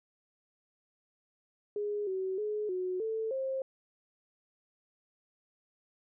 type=tone with pitch steps; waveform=sine; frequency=414.2 / 378.1 / 422.4 / 367.3 / 443.2 / 531 Hz; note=G#4 / F#4 / G#4 / F#4 / A4 / C5; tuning=-5 / +38 / +29 / -13 / +13 / +25 cents; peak=-31 dBFS; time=1.76-3.62 s; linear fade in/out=2 ms; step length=310 ms; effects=none